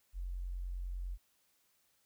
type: tone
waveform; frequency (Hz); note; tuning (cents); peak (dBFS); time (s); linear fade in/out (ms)
sine; 45; F#1; -47; -37; 0.13-1.18; 50
effects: white hiss -74 dBFS RMS until 2.05 s